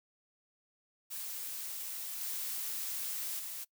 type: noise with level steps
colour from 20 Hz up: blue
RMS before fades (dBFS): -41 / -38 / -42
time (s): 1.1-3.65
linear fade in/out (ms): 20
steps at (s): 2.21 / 3.39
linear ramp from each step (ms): 2
effects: noise-tail reverb RT60 0.1 s tail -22 dB re dry